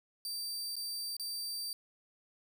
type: tone with dropouts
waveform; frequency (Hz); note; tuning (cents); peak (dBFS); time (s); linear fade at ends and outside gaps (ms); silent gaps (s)
sawtooth; 4663; D8; -13; -34; 0.25-1.73; 1; 0.756-0.765 / 1.167-1.197
effects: none